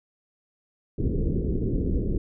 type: low-pass noise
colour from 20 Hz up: pink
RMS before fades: -25 dBFS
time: 0.98-2.18 s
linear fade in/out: 5 ms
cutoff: 450 Hz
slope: 48 dB/octave
effects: none